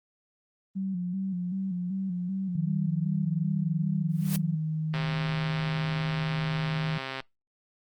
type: tone with vibrato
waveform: sine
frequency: 185 Hz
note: F#3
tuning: in tune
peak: -28 dBFS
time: 0.75-4.56 s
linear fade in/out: 20 ms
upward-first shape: square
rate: 2.6 Hz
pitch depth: 64 cents each way
type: tone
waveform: sine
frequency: 156.8 Hz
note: D#3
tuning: 14 cents sharp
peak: -27 dBFS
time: 2.55-6.98 s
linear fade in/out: 5 ms
type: noise with exponential growth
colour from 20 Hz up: white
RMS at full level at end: -31 dBFS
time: 4.09-4.36 s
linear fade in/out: 0 ms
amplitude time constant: 58 ms
type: click train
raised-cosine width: 0.3 ms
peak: -18 dBFS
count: 302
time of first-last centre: 4.94-7.203 s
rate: 133 Hz
effects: noise-tail reverb RT60 0.2 s tail -26 dB re dry + Opus 24 kbps